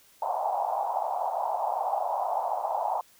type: band-pass noise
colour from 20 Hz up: pink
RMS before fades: -29 dBFS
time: 0.22-3.01 s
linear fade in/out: 2 ms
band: 680 to 900 Hz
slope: 48 dB/octave
effects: white hiss -59 dBFS RMS until 3.19 s